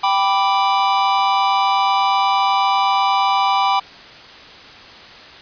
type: chord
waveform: square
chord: G major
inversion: none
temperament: equal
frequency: 784 / 987.8 / 1174.7 Hz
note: G5 / B5 / D6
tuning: 0 / 0 / 0 cents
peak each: -18 / -19 / -21 dBFS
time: 0.03-3.8 s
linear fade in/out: 10 ms
effects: white hiss -39 dBFS RMS until 5.41 s + resampled to 11025 Hz